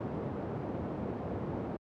pink band-pass noise, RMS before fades -37 dBFS, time 0-1.77 s, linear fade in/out 10 ms, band 110 to 620 Hz, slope 12 dB/octave, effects high-pass 60 Hz 12 dB/octave

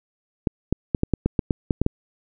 clicks, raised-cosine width 3 ms, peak -6 dBFS, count 11, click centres 0.472 / 0.726 / 0.948 / 1.034 / 1.137 / 1.26 / 1.392 / 1.508 / 1.708 / 1.816 / 1.864 s, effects none

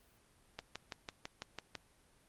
click train, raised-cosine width 0.2 ms, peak -24 dBFS, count 8, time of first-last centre 0.59-1.753 s, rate 6.02 Hz, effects pink hiss -68 dBFS RMS until 2.28 s + Opus 32 kbps

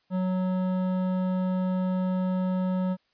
sine tone with hard clipping, 184.9 Hz, F#3, 1 cent flat, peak -26 dBFS, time 0.1-2.97 s, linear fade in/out 50 ms, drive 12 dB, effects white hiss -70 dBFS RMS until 3.13 s + resampled to 11025 Hz

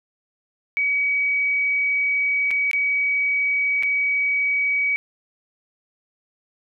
sine tone with dropouts, 2268 Hz, C#7, 39 cents sharp, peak -18 dBFS, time 0.77-4.96 s, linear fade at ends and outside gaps 0 ms, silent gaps 2.507-2.512 / 2.713-2.732 / 3.826-3.833 s, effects none

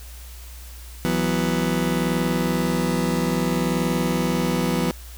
30% pulse chord, E suspended second, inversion none, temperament just, 164.81 / 185.42 / 247.2 Hz, E3 / F#3 / B3, 0 / +4 / +2 cents, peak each -22 dBFS, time 1.05-4.91 s, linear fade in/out 0 ms, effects added 60 Hz sine -37 dBFS peak until 5.17 s + white hiss -45 dBFS RMS until 5.17 s

